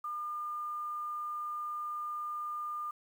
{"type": "tone with quantisation", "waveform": "sine", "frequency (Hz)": 1206, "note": "D6", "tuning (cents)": 46, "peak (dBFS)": -35, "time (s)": [0.04, 2.91], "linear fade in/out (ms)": 5, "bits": 10, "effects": []}